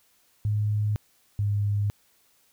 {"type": "tone pair in turn", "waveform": "sine", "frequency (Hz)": [105.2, 102.44], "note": ["G#2", "G#2"], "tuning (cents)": [23, -23], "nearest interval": "unison", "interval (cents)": 46, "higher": "first", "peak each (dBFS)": -22, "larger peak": "neither", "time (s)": [[0.45, 0.96], [1.39, 1.9]], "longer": "neither", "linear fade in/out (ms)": 0, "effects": ["white hiss -64 dBFS RMS until 2.52 s"]}